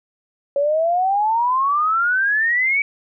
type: exponential sweep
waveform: sine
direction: up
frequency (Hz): 554.4 to 2296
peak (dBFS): -15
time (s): 0.56-2.82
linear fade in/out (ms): 2
effects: none